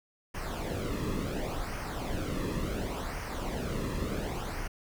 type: noise with flanger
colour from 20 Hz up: brown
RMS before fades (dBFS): -34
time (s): 0.34-4.68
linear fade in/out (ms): 10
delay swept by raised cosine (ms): 0.26 to 1.36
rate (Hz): 0.7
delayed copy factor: -0.65
effects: none